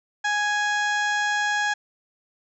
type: harmonic tone with a mistuned harmonic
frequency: 830.6 Hz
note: G#5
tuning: in tune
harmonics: 1 / 2 / 3 / 4 / 5 / 6 / 7 / 8 / 9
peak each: -26 / -23 / -36 / -34 / -41 / -40 / -45 / -38 / -45 dBFS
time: 0.24-1.74 s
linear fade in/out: 10 ms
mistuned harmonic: 6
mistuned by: +37 cents
effects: none